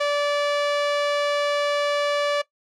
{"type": "tone", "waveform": "sawtooth", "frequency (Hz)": 580, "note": "D5", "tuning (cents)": -22, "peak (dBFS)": -16, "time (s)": [0, 2.42], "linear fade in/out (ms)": 10, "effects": ["noise-tail reverb RT60 0.1 s tail -18 dB re dry", "low-pass 5000 Hz 12 dB/octave"]}